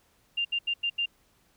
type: tone bursts at uneven times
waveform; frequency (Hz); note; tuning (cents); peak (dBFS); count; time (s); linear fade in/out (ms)
sine; 2794; F7; 0; -25; 5; 0.37-0.45 / 0.52-0.59 / 0.67-0.74 / 0.83-0.9 / 0.98-1.06; 10
effects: pink hiss -66 dBFS RMS until 1.56 s

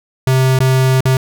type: tone with dropouts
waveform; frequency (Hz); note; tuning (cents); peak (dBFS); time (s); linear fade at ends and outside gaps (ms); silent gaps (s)
square; 130.81; C3; 0; -10; 0.27-1.17; 2; 0.589-0.603 / 1.007-1.054
effects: none

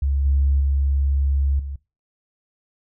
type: tone with level steps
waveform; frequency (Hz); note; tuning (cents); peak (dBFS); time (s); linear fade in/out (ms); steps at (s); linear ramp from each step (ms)
sine; 69.3; C#2; 0; -17 / -14 / -16 / -27; 0.02-1.76; 5; 0.25 / 0.6 / 1.59; 5
effects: noise-tail reverb RT60 0.3 s tail -23 dB re dry + tanh soft clip ceiling -10 dBFS

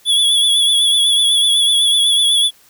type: tone with vibrato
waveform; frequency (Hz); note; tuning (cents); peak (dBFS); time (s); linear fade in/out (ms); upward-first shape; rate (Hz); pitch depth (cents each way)
square; 3400; G#7; +40; -11; 0.05-2.51; 50; sine; 8; 42
effects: white hiss -50 dBFS RMS until 2.69 s

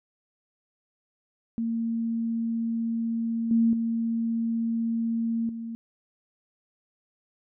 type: tone with level steps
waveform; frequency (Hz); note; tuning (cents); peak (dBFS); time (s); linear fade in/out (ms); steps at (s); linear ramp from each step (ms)
sine; 229; A#3; -31; -25 / -18 / -24 / -32; 1.58-5.75; 0; 3.51 / 3.73 / 5.49; 2
effects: none

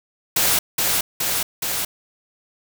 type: noise with echo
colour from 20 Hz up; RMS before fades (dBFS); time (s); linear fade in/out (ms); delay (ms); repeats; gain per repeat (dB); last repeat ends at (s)
white; -18; 0.36-0.59; 5; 420; 3; -2; 1.85
effects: none

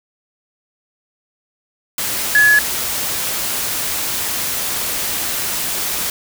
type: tone in noise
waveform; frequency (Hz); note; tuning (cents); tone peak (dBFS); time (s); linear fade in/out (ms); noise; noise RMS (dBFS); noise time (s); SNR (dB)
sine; 1696; G#6; +36; -8; 2.35-2.59; 2; white; -21; 1.98-6.1; +10
effects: none

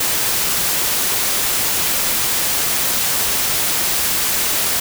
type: noise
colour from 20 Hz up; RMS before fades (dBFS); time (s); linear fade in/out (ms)
white; -18; 0-4.8; 5
effects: none

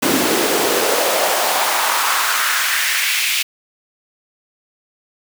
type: noise with high-pass filter sweep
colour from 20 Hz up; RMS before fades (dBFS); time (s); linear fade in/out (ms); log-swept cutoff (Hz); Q
pink; -17; 0.02-3.43; 10; 260 to 2700; 2.2
effects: none

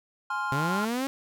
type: chord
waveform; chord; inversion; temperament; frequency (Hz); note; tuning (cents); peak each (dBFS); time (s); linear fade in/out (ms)
triangle; F minor; first; just; 838.1 / 1047.7 / 1396.9; Ab5 / C6 / F6; +16 / +2 / 0; -32 / -30 / -29; 0.3-0.85; 5
type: linear sweep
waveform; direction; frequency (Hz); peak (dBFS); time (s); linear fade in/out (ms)
sawtooth; up; 130.81 to 277.2; -23; 0.52-1.07; 0
effects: none

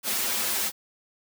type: noise with comb filter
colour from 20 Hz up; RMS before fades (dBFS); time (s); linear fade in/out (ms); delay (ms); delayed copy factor
white; -27; 0.03-0.72; 50; 6.7; -0.75
effects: high-pass 150 Hz 12 dB/octave

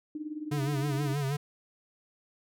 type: tone with tremolo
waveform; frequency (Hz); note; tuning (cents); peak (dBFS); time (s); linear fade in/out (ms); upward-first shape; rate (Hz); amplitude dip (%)
sine; 304.3; D#4; -38; -31; 0.15-1.14; 2; triangle; 19; 85
type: tone with vibrato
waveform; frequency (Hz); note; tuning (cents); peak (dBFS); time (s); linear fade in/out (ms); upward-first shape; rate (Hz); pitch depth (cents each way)
square; 140; C#3; +18; -29; 0.51-1.37; 10; sine; 6.3; 82
effects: none

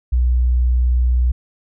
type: tone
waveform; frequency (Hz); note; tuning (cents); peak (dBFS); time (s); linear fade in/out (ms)
sine; 61.5; B1; -7; -12; 0.12-1.32; 10
effects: none

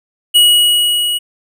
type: tone with level ramp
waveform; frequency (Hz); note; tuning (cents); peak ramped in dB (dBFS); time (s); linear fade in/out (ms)
square; 2910; F#7; -29; -5 to -15; 0.34-1.19; 20
effects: none

